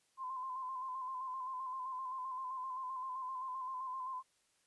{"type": "tone with vibrato", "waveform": "sine", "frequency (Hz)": 1035, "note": "C6", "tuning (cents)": -19, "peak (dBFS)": -39, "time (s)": [0.17, 4.23], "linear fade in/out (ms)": 50, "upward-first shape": "square", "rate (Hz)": 7.7, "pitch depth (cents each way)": 37, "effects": ["white hiss -75 dBFS RMS until 4.66 s", "resampled to 24000 Hz"]}